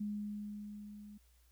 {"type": "tone with level ramp", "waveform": "sine", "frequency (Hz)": 207.7, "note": "G#3", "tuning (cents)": 0, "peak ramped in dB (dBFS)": [-35, -50], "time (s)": [0, 1.18], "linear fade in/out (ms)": 10, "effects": ["added 60 Hz sine -65 dBFS peak until 1.51 s", "white hiss -73 dBFS RMS until 1.51 s"]}